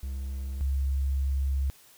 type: tone pair in turn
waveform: triangle / sine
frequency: 67 / 68.01 Hz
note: C2 / C#2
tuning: +42 / -32 cents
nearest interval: unison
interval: 26 cents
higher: second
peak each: -29 / -24 dBFS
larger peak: second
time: 0.03-0.61 / 0.61-1.7 s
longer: second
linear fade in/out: 0 ms
effects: white hiss -56 dBFS RMS until 1.97 s